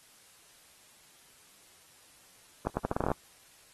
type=accelerating click train; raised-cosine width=1 ms; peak=-15 dBFS; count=11; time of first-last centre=2.67-3.116 s; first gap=100 ms; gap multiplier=0.8; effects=white hiss -59 dBFS RMS until 3.73 s + AAC 32 kbps